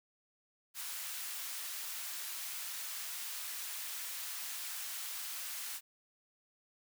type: high-pass noise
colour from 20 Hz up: white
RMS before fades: -42 dBFS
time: 0.74-5.81 s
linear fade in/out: 50 ms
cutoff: 1100 Hz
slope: 12 dB/octave
effects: none